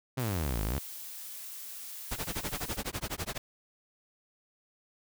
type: exponential two-way sweep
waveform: sawtooth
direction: down then up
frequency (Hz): 136.4 to 49.46 to 75.7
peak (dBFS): -26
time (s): 0.17-0.79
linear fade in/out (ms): 10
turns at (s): 0.63
type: noise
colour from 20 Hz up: blue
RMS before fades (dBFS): -43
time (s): 0.19-2.77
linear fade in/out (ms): 10
type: noise with tremolo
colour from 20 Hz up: pink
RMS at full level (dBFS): -33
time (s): 2.11-3.38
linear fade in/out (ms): 5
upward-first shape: sine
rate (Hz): 12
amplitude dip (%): 100
effects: none